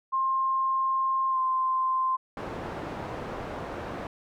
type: tone with pitch glide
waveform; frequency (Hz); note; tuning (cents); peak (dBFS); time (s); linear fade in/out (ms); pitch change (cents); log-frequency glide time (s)
sine; 1060 to 1043; C6 to C6; +22 to -6; -23; 0.12-2.17; 20; -28; 1.29-1.38
type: low-pass noise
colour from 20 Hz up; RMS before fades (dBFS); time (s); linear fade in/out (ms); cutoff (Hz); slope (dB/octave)
white; -36; 2.37-4.07; 2; 860; 12
effects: none